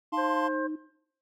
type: tone with vibrato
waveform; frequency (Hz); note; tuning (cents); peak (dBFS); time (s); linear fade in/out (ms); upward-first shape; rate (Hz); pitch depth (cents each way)
sine; 310.5; D#4; -3; -32; 0.12-0.76; 10; triangle; 6.5; 12
type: chord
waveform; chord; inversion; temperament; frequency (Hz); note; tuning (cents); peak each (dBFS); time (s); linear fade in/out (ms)
triangle; F major; none; equal; 698.5 / 880 / 1046.5; F5 / A5 / C6; 0 / 0 / 0; -33 / -32 / -28; 0.12-0.49; 20
type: harmonic tone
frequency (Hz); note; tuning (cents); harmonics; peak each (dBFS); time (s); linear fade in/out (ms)
531; C5; +25; 1 / 2 / 3; -31 / -34 / -36; 0.17-0.68; 20
effects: noise-tail reverb RT60 0.7 s tail -18 dB re dry